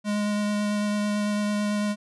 square tone with vibrato, 207.7 Hz, G#3, in tune, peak -24 dBFS, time 0.04-1.96 s, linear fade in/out 50 ms, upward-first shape sine, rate 9 Hz, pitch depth 10 cents each way, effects resampled to 24000 Hz

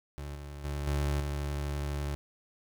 30% pulse tone with level steps, 72 Hz, D2, 34 cents flat, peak -35 / -38 / -30 / -25 / -29 dBFS, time 0.18-2.15 s, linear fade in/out 0 ms, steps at 0.35 / 0.64 / 0.87 / 1.2 s, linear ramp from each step 5 ms, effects 11-bit

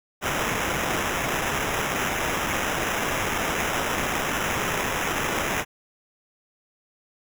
white noise with sample-and-hold, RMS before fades -26 dBFS, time 0.21-5.65 s, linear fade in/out 50 ms, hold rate 4410 Hz, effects none

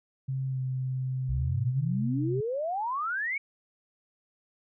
sine tone with pitch glide, 132.9 to 129.86 Hz, C3 to C3, +27 to -13 cents, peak -28 dBFS, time 0.28-2.41 s, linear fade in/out 10 ms, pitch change -40 cents, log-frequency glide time 0.47-0.6 s
sine exponential sweep, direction up, 60.1 to 2281 Hz, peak -28 dBFS, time 1.29-3.38 s, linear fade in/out 5 ms
effects none

